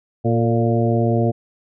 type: harmonic tone with a mistuned harmonic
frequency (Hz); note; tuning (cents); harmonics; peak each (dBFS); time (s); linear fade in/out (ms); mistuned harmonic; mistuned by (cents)
116.54; A#2; 0; 1 / 2 / 3 / 4 / 5 / 6; -18 / -21 / -23 / -24 / -25 / -26; 0.24-1.32; 20; 4; -45
effects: none